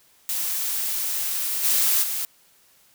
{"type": "noise with level steps", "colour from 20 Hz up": "blue", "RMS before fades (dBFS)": [-26, -20, -27], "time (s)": [0.29, 2.25], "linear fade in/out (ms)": 0, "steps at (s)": [1.63, 2.02], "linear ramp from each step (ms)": 20, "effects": ["white hiss -58 dBFS RMS until 2.94 s"]}